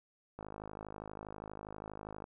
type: click train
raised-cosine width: 1 ms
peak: -30 dBFS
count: 98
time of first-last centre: 0.39-2.241 s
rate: 52.4 Hz
effects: none